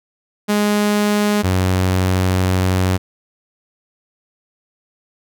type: tone pair in turn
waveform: sawtooth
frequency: 207.7 / 92.81 Hz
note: G#3 / F#2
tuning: 0 / +6 cents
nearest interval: octave + major second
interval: 1394 cents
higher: first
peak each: -10 dBFS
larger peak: neither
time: 0.48-1.43 / 1.43-2.98 s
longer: second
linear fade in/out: 20 ms
effects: none